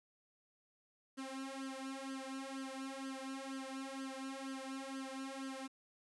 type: tone with flanger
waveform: sawtooth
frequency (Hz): 267.7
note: C4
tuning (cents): +40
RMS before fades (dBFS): -45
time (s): 1.17-5.68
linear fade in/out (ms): 20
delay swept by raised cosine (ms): 0.63 to 3.03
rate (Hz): 2.1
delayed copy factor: +0.9
effects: resampled to 24000 Hz + 11-bit